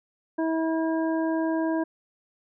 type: harmonic tone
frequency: 323.2 Hz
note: E4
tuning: 34 cents flat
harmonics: 1 / 2 / 3 / 5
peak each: -24 / -30 / -34 / -38 dBFS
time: 0.38-1.84 s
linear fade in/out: 10 ms
effects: none